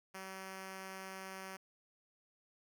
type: tone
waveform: 5% pulse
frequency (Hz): 190.6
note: G3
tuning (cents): -48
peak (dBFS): -34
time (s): 0.14-1.57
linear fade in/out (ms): 10
effects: none